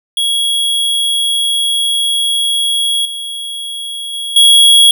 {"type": "tone with level steps", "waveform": "square", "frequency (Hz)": 3322, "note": "G#7", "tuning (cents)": 0, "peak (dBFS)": [-12, -21, -19, -4], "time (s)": [0.17, 4.91], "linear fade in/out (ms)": 2, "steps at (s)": [3.05, 4.13, 4.36], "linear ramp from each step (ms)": 5, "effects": []}